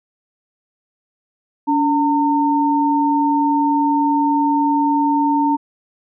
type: tone pair together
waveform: sine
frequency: 286.6 / 910 Hz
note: D4 / A#5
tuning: -42 / -42 cents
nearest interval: octave + minor sixth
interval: 2000 cents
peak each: -16 dBFS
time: 1.67-5.57 s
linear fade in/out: 20 ms
effects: none